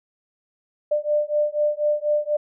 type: beating tone pair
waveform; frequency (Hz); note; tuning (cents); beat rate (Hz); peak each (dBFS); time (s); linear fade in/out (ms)
sine; 594 / 598.1; D5 / D5; +20 / +31; 4.1; -22; 0.91-2.37; 10
effects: none